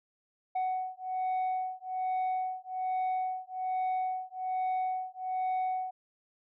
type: beating tone pair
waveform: sine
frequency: 744 / 745.2 Hz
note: F#5 / F#5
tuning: +9 / +12 cents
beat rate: 1.2 Hz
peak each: -31 dBFS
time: 0.55-5.91 s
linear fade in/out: 10 ms
effects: tanh soft clip ceiling -27 dBFS